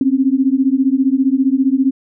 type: beating tone pair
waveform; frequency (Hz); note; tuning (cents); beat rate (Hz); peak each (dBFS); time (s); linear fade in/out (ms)
sine; 259.2 / 274.2; C4 / C#4; -16 / -19; 15; -14; 0.01-1.91; 2
effects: none